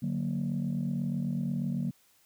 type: chord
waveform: sine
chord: D augmented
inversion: none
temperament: equal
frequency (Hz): 146.83 / 185 / 233.1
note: D3 / F#3 / A#3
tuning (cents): 0 / 0 / 0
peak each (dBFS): -32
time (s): 0.02-1.91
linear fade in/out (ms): 10
effects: tanh soft clip ceiling -23 dBFS + white hiss -65 dBFS RMS until 2.25 s